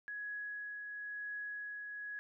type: tone with tremolo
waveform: sine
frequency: 1674 Hz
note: G#6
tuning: 13 cents sharp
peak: -39 dBFS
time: 0.08-2.19 s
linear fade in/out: 0 ms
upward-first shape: triangle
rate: 0.98 Hz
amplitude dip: 35%
effects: none